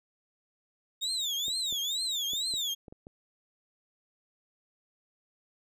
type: tone with vibrato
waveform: 35% pulse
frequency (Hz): 3663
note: A#7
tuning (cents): -31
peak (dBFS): -28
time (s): 1.01-2.75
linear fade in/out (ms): 20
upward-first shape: triangle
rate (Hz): 2.2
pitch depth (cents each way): 250
type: clicks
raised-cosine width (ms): 2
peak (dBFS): -33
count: 7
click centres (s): 1.482 / 1.726 / 2.334 / 2.539 / 2.882 / 2.925 / 3.069
effects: resampled to 32000 Hz